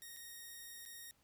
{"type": "tone with dropouts", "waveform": "5% pulse", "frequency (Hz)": 1864.7, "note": "A#6", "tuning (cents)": 0, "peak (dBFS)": -39, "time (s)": [0.02, 1.11], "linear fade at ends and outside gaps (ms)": 0, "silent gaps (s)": [[0.164, 0.169], [0.853, 0.86]], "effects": ["pink hiss -74 dBFS RMS until 1.23 s"]}